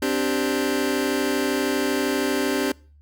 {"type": "chord", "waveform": "sawtooth", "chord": "C suspended second", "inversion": "none", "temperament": "just", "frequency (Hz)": [261.6, 294.3, 392.4], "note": ["C4", "D4", "G4"], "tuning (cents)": [0, 4, 2], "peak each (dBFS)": -21, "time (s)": [0.02, 2.72], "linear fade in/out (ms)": 5, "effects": ["noise-tail reverb RT60 0.4 s tail -24 dB re dry", "added 73 Hz sine -49 dBFS peak until 3.01 s"]}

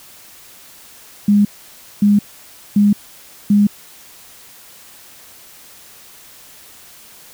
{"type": "tone bursts", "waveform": "sine", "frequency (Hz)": 205.1, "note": "G#3", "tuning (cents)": -21, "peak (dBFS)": -8, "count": 4, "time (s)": [1.28, 3.67], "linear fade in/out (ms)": 5, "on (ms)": 170, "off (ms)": 570, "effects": ["white hiss -42 dBFS RMS until 7.33 s"]}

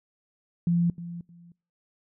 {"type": "tone with echo", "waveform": "sine", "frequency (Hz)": 171.8, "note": "F3", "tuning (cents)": -28, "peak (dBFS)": -20, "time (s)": [0.67, 0.9], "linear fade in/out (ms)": 2, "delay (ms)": 310, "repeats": 2, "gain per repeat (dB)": -14, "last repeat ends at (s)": 1.52, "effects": ["noise-tail reverb RT60 0.4 s tail -25 dB re dry"]}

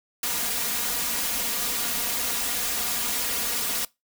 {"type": "noise with comb filter", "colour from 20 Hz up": "white", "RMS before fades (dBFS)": -27, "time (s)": [0.23, 3.85], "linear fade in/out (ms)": 2, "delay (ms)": 4.2, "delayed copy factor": 1, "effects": ["noise-tail reverb RT60 0.2 s tail -22 dB re dry"]}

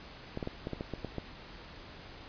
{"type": "clicks", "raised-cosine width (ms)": 2, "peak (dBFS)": -22, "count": 9, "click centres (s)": [0.374, 0.428, 0.474, 0.671, 0.733, 0.809, 0.937, 1.047, 1.183], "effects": ["pink hiss -49 dBFS RMS until 2.28 s", "resampled to 11025 Hz"]}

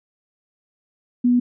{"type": "tone", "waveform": "sine", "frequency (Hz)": 244.8, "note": "B3", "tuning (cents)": -15, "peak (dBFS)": -13, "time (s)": [1.24, 1.4], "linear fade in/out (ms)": 10, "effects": []}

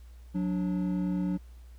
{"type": "tone pair together", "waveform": "triangle", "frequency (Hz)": [182.47, 292], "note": ["F#3", "D4"], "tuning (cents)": [-24, -10], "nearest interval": "minor sixth", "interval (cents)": 814, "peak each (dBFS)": [-26, -31], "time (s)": [0.34, 1.38], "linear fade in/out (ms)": 20, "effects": ["added 60 Hz sine -46 dBFS peak until 1.78 s", "pink hiss -65 dBFS RMS until 1.78 s"]}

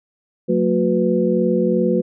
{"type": "tone cluster", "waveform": "sine", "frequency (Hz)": [183.1, 225.8, 363.4, 496.1], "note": ["F#3", "A3", "F#4", "B4"], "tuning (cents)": [-18, 45, -31, 8], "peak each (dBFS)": -20, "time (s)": [0.48, 2.02], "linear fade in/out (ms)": 20, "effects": []}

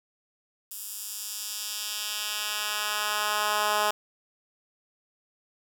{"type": "tone with high-pass filter sweep", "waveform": "10% pulse", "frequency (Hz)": 210, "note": "G#3", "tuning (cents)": 19, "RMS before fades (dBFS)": -30, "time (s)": [0.71, 3.91], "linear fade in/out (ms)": 5, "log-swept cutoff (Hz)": [9800, 740], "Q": 0.89, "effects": []}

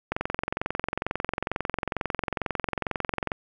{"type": "click train", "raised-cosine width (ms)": 0.5, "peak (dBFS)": -11, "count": 72, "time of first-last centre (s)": [0.12, 3.318], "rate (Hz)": 22.2, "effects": []}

